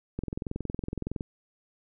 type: click train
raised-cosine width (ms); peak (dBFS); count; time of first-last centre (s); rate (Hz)
3; -19; 23; 0.19-1.209; 21.6
effects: none